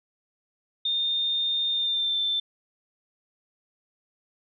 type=tone with pitch glide; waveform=sine; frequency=3637 to 3548 Hz; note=A#7 to A7; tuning=-43 to +14 cents; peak=-23 dBFS; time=0.85-2.4 s; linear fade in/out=5 ms; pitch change=-43 cents; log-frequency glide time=1.7-2.19 s; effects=none